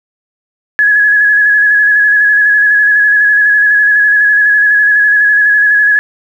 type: tone with vibrato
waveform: sine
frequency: 1684 Hz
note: G#6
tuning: 24 cents sharp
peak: -5 dBFS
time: 0.79-5.99 s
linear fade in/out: 0 ms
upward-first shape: square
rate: 12 Hz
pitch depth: 24 cents each way
effects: 7-bit